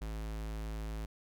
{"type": "tone", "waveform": "square", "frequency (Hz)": 53.9, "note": "A1", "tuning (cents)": -35, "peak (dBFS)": -38, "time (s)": [0.01, 1.06], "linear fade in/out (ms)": 10, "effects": []}